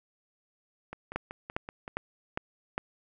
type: two click trains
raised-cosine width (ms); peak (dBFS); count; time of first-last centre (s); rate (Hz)
0.5; -15 / -24; 5 / 6; 1.16-2.779 / 0.93-1.879; 2.47 / 5.27
effects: none